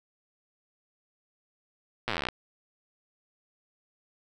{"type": "slowing click train", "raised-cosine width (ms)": 0.3, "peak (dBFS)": -13, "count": 18, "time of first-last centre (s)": [2.08, 2.287], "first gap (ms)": 8, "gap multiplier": 1.05, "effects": []}